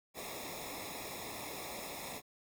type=noise with comb filter; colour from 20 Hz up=pink; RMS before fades=-44 dBFS; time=0.14-2.22 s; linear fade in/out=50 ms; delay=0.66 ms; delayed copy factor=-0.9; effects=none